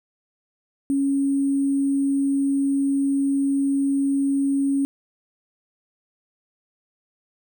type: tone with sample-and-hold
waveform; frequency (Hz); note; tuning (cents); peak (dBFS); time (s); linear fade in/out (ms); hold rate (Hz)
sine; 276.4; C#4; -5; -18; 0.9-4.85; 0; 8820
effects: none